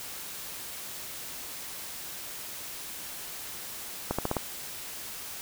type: accelerating click train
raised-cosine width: 1 ms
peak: -13 dBFS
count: 5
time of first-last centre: 4.11-4.367 s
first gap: 76 ms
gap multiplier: 0.89
effects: white hiss -40 dBFS RMS until 5.41 s